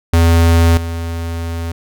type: tone with level steps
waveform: square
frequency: 83.6 Hz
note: E2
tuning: 25 cents sharp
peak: -8 / -20 dBFS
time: 0.13-1.72 s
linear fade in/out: 5 ms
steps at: 0.77 s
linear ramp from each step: 2 ms
effects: none